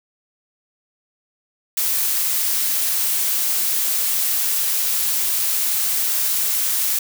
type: noise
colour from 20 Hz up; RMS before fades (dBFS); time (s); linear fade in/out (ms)
blue; -20; 1.77-6.99; 5
effects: none